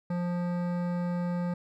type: tone with hard clipping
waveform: sine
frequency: 175.8 Hz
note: F3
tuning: 12 cents sharp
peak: -30 dBFS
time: 0.1-1.54 s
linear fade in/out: 5 ms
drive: 15 dB
effects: none